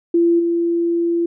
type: tone with level steps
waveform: sine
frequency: 340 Hz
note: F4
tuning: 46 cents flat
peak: -11 / -15 dBFS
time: 0.14-1.26 s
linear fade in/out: 5 ms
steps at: 0.39 s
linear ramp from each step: 10 ms
effects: none